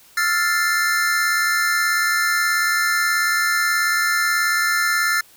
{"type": "chord", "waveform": "square", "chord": "F major seventh", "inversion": "third", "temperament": "equal", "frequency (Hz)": [1318.5, 1396.9, 1760, 2093], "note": ["E6", "F6", "A6", "C7"], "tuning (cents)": [0, 0, 0, 0], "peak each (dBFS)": [-27, -22, -21, -27], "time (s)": [0.17, 5.21], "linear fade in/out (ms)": 5, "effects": ["white hiss -50 dBFS RMS until 5.36 s"]}